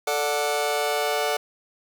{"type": "chord", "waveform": "sawtooth", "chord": "D major", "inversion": "second", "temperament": "just", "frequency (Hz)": [440.5, 587.3, 734.2], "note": ["A4", "D5", "F#5"], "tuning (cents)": [2, 0, -14], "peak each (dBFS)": -23, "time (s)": [0.07, 1.37], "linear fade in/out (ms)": 5, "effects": []}